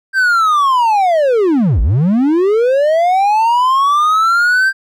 triangle linear two-way sweep, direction down then up, 1584 to 46.76 to 1584 Hz, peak -7 dBFS, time 0.13-4.73 s, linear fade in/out 50 ms, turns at 1.81 s, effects none

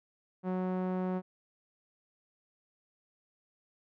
sawtooth tone with low-pass filter, 184.4 Hz, F#3, 6 cents flat, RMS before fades -33 dBFS, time 0.43-1.22 s, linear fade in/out 50 ms, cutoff 1000 Hz, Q 0.8, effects none

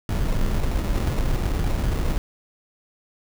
brown noise with sample-and-hold, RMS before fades -22 dBFS, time 0.09-2.18 s, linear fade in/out 2 ms, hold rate 1575 Hz, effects none

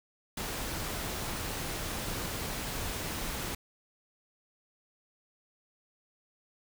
pink noise, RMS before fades -36 dBFS, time 0.37-3.55 s, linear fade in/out 5 ms, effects none

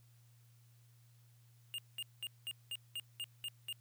square tone bursts, 2827 Hz, F7, 20 cents sharp, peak -40 dBFS, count 9, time 1.74-3.727 s, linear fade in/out 0 ms, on 43 ms, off 200 ms, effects added 118 Hz sine -62 dBFS peak until 3.8 s + white hiss -73 dBFS RMS until 3.8 s

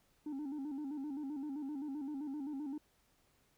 sine tone with vibrato, 285.5 Hz, D4, 49 cents flat, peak -36 dBFS, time 0.26-2.78 s, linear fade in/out 5 ms, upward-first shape square, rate 7.7 Hz, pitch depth 93 cents each way, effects tanh soft clip ceiling -38 dBFS + pink hiss -73 dBFS RMS until 3.57 s

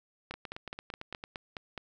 two click trains, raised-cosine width 0.3 ms, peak -22 / -24 dBFS, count 8 / 9, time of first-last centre 0.31-1.778 / 0.34-1.239 s, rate 4.77 / 8.9 Hz, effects none

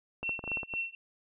clicks, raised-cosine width 1 ms, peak -26 dBFS, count 9, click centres 0.23 / 0.293 / 0.392 / 0.44 / 0.477 / 0.517 / 0.572 / 0.632 / 0.738 s
sine tone with tremolo, 2712 Hz, E7, 49 cents sharp, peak -29 dBFS, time 0.23-0.95 s, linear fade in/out 2 ms, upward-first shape triangle, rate 4 Hz, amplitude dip 100%
effects none

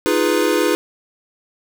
square chord, F half-diminished seventh, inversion third, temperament equal, 311.1 / 349.2 / 415.3 / 493.9 Hz, Eb4 / F4 / Ab4 / Cb5, 0 / 0 / 0 / 0 cents, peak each -21 dBFS, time 0.06-0.75 s, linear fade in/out 0 ms, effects none

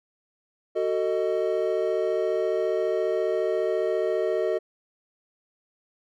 triangle chord, D# diminished, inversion first, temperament just, 373.4 / 448 / 622.3 Hz, F#4 / A4 / D#5, +16 / +31 / 0 cents, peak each -25 dBFS, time 0.75-4.59 s, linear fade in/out 20 ms, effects none

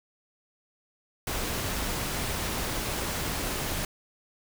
pink noise, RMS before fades -31 dBFS, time 1.27-3.85 s, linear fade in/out 2 ms, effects none

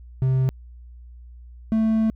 triangle tone pair in turn, 130.81 / 221 Hz, C3 / A3, 0 / +8 cents, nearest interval major sixth, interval 908 cents, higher second, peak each -15 dBFS, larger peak neither, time 0.22-0.49 / 1.72-2.1 s, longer second, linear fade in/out 0 ms, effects added 60 Hz sine -40 dBFS peak until 2.15 s

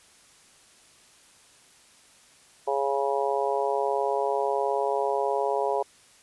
harmonic tone, 138.59 Hz, C#3, in tune, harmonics 3 / 4 / 5 / 6 / 7, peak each -28 / -29 / -30 / -31 / -31 dBFS, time 2.67-5.83 s, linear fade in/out 10 ms, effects white hiss -56 dBFS RMS until 6.22 s + resampled to 24000 Hz

